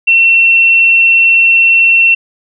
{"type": "tone", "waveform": "sine", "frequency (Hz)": 2709, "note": "E7", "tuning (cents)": 47, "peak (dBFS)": -4, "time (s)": [0.07, 2.15], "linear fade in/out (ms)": 10, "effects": []}